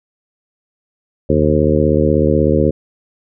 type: harmonic tone with a mistuned harmonic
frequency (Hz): 76.3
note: D#2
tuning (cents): -33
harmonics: 1 / 2 / 3 / 4 / 5 / 6 / 7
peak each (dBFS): -18 / -18 / -18 / -18 / -18 / -18 / -18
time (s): 1.29-2.71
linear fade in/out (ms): 10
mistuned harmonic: 1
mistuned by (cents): +130
effects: none